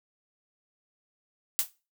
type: noise with exponential decay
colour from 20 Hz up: blue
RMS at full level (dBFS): -21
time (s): 1.59-1.7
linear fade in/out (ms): 0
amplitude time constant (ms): 22
effects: noise-tail reverb RT60 0.3 s tail -18 dB re dry